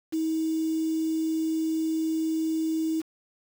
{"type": "tone with quantisation", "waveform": "sine", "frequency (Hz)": 319.7, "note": "D#4", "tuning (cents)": 47, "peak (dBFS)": -24, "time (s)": [0.12, 3.02], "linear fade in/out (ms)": 20, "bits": 7, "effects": []}